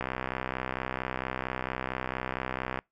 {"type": "click train", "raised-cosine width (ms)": 0.5, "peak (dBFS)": -16, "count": 180, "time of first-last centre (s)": [0.01, 2.79], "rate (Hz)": 64.4, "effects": ["noise-tail reverb RT60 0.2 s tail -26 dB re dry"]}